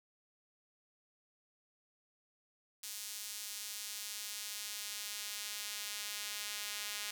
sawtooth tone with high-pass filter sweep, 207.4 Hz, G#3, 2 cents flat, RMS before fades -43 dBFS, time 2.83-7.11 s, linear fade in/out 5 ms, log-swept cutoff 5400 to 2700 Hz, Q 0.73, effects none

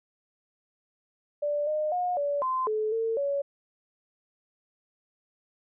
sine tone with pitch steps, 586 / 611 / 719 / 574 / 1035 / 431.3 / 451.7 / 563 Hz, D5 / D#5 / F#5 / D5 / C6 / A4 / A4 / C#5, -4 / -32 / -50 / -40 / -19 / -35 / +45 / +27 cents, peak -25 dBFS, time 1.42-3.42 s, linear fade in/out 10 ms, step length 250 ms, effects none

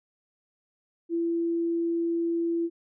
sine tone, 336.5 Hz, E4, 36 cents sharp, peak -24 dBFS, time 1.09-2.7 s, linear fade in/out 50 ms, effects none

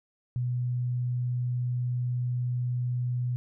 sine tone, 123.47 Hz, B2, in tune, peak -26 dBFS, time 0.36-3.36 s, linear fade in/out 0 ms, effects none

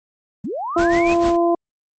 sine linear sweep, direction up, 162.7 to 2600 Hz, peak -23 dBFS, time 0.44-1.14 s, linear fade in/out 5 ms
harmonic tone, 341.5 Hz, F4, 39 cents flat, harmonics 1 / 2 / 3, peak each -16 / -18 / -26 dBFS, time 0.76-1.55 s, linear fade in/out 5 ms
pink noise with tremolo, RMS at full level -26 dBFS, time 0.77-1.37 s, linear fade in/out 20 ms, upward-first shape sine, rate 6.6 Hz, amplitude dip 80%
effects Opus 24 kbps

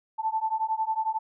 sine beating tone pair, 876 / 887 Hz, A5 / A5, -8 / +14 cents, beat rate 11 Hz, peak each -28 / -28 dBFS, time 0.18-1.19 s, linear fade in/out 20 ms, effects none

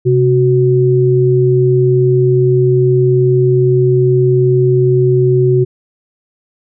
sine tone pair together, 130.81 / 370 Hz, C3 / F#4, 0 / 0 cents, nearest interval octave + tritone, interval 1800 cents, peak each -10 dBFS, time 0.05-5.65 s, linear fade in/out 20 ms, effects none

